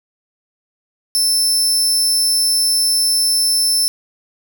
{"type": "tone", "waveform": "25% pulse", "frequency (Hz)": 5300, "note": "E8", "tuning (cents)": 9, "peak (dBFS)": -8, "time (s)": [1.15, 3.88], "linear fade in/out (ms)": 0, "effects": ["8-bit"]}